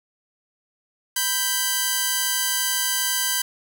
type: tone pair together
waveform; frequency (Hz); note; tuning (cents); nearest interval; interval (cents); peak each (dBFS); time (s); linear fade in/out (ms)
5% pulse; 987.8 / 1568; B5 / G6; 0 / 0; minor sixth; 800; -14 / -11; 1.16-3.42; 5
effects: none